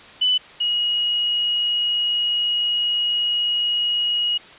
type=tone pair in turn; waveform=sine; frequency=2994 / 2894 Hz; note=F#7 / F#7; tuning=+20 / -39 cents; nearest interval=minor second; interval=59 cents; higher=first; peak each=-15 / -18 dBFS; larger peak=first; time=0.21-0.38 / 0.6-4.38 s; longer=second; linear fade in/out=10 ms; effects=white hiss -43 dBFS RMS until 4.58 s + resampled to 8000 Hz